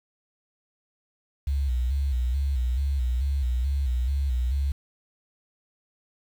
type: tone with vibrato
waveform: sine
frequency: 65.41 Hz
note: C2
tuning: in tune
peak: -22 dBFS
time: 1.47-4.72 s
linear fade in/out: 5 ms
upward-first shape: square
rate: 2.3 Hz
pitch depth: 99 cents each way
effects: 8-bit